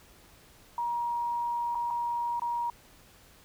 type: tone with dropouts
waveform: sine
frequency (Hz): 949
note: A#5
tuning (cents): +31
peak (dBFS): -28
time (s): 0.78-2.7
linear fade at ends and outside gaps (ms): 2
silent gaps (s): 1.748-1.753 / 1.904-1.908 / 2.396-2.419
effects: pink hiss -57 dBFS RMS until 3.44 s